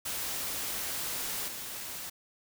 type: noise with level steps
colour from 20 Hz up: white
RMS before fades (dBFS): -35 / -40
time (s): 0.05-2.1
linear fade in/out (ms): 10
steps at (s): 1.48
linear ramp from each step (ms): 2
effects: none